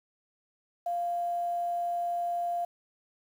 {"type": "tone with quantisation", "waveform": "sine", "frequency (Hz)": 696, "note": "F5", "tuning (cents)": -6, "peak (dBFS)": -28, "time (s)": [0.86, 2.65], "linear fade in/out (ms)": 5, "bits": 9, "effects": []}